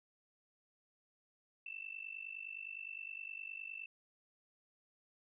sine tone with amplitude modulation, 2664 Hz, E7, 18 cents sharp, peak -40 dBFS, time 1.66-3.86 s, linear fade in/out 5 ms, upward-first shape sine, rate 49.7 Hz, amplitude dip 90%, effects none

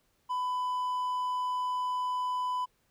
triangle tone, 1000 Hz, B5, 21 cents sharp, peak -27 dBFS, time 0.29-2.66 s, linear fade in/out 20 ms, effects pink hiss -72 dBFS RMS until 2.9 s

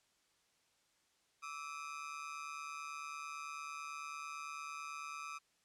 30% pulse ring-modulated tone, 1237 Hz, D#6, 10 cents flat, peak -38 dBFS, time 1.42-5.39 s, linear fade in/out 20 ms, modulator 74.5 Hz, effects white hiss -75 dBFS RMS until 5.64 s + low-pass 8000 Hz 12 dB/octave

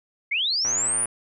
sine linear sweep, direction up, 2072 to 9956 Hz, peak -21 dBFS, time 0.31-1.06 s, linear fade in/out 10 ms
click train, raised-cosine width 0.5 ms, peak -21 dBFS, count 49, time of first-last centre 0.65-1.057 s, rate 118 Hz
effects none

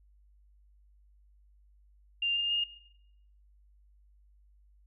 sine tone with pitch steps, 2794 / 2815 / 2836 Hz, F7 / F7 / F7, 0 / +13 / +26 cents, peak -27 dBFS, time 2.22-2.64 s, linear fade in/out 5 ms, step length 140 ms, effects noise-tail reverb RT60 0.8 s tail -18 dB re dry + added 50 Hz sine -59 dBFS peak until 4.86 s

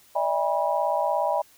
sine tone cluster, 588 / 645 / 808 / 971 Hz, D5 / E5 / G#5 / B5, +2 / -38 / -48 / -30 cents, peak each -27 dBFS, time 0.15-1.42 s, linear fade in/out 10 ms, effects white hiss -56 dBFS RMS until 1.57 s

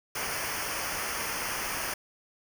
pink noise with comb filter, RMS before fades -33 dBFS, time 0.15-1.94 s, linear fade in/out 5 ms, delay 0.26 ms, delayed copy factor -0.8, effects none

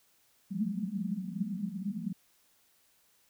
pink band-pass noise, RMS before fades -35 dBFS, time 0.5-2.13 s, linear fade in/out 10 ms, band 180 to 220 Hz, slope 96 dB/octave, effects white hiss -68 dBFS RMS until 3.29 s

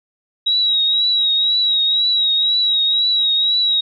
sine tone with vibrato, 3839 Hz, B7, 50 cents flat, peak -13 dBFS, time 0.46-3.81 s, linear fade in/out 10 ms, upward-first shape triangle, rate 2 Hz, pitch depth 54 cents each way, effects none

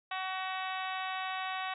harmonic tone, 376.1 Hz, F#4, 28 cents sharp, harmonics 2 / 3 / 4 / 5 / 6 / 7 / 8 / 9 / 10, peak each -38 / -40 / -44 / -43 / -47 / -44 / -48 / -49 / -48 dBFS, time 0.11-1.74 s, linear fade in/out 5 ms, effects none

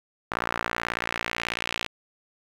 sawtooth tone with band-pass filter sweep, 58.27 Hz, A#1, in tune, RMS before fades -31 dBFS, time 0.31-1.87 s, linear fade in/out 10 ms, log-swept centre 1300 to 2900 Hz, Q 1.7, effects 8-bit

